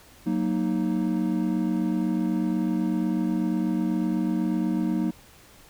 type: chord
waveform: triangle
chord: D# minor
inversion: first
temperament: equal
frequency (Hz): 185 / 233.1 / 311.1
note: F#3 / A#3 / D#4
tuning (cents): 0 / 0 / 0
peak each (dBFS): -25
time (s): 0.26-5.11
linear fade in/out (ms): 10
effects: pink hiss -52 dBFS RMS until 5.69 s